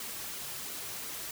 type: noise with flanger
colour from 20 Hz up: white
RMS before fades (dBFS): -40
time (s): 0-1.31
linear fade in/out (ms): 2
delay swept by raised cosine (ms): 1.1 to 4.1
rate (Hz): 2.8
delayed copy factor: -0.5
effects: none